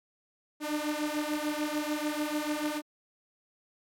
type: beating tone pair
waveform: sawtooth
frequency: 297.1 / 303.9 Hz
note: D4 / D#4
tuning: +20 / -41 cents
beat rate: 6.8 Hz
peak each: -29 dBFS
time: 0.6-2.82 s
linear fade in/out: 50 ms
effects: AAC 64 kbps